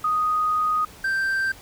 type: tone pair in turn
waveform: sine / triangle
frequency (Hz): 1244.5 / 1568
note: D#6 / G6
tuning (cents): 0 / 0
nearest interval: major third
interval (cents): 400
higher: second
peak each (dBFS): -19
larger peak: neither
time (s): 0.04-0.85 / 1.04-1.52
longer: first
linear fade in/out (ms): 5
effects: pink hiss -46 dBFS RMS until 1.61 s